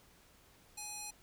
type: tone with band-pass filter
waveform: square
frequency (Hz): 836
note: G#5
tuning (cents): +11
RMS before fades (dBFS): -45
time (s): 0.77-1.11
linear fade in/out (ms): 10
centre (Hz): 8200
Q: 1.3
effects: pink hiss -64 dBFS RMS until 1.22 s